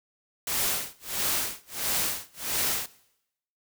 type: noise with tremolo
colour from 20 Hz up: white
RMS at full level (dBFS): -26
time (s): 0.47-2.86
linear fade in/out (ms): 2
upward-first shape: sine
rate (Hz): 1.5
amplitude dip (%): 100
effects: noise-tail reverb RT60 0.8 s tail -20 dB re dry